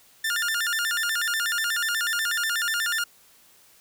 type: tone with vibrato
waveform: sawtooth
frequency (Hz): 1589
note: G6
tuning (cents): +23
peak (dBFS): -20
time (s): 0.24-3.04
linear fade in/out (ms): 5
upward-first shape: square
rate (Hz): 8.2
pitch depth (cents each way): 200
effects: white hiss -56 dBFS RMS until 3.8 s